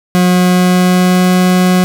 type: tone with pitch glide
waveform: 40% pulse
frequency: 180.5 to 182.39 Hz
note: F#3 to F#3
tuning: -43 to -25 cents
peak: -6 dBFS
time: 0.15-1.84 s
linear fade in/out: 0 ms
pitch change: +18 cents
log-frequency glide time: 0.25-1.35 s
effects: none